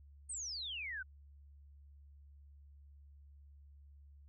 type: exponential sweep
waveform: sine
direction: down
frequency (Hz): 8870 to 1458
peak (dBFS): -40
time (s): 0.29-1.03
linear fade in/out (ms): 10
effects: added 71 Hz sine -56 dBFS peak until 4.28 s